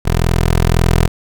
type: tone with level ramp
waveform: 15% pulse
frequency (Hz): 41.88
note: E1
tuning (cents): +28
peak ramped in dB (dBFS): -6 to -3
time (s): 0.05-1.08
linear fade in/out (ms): 10
effects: none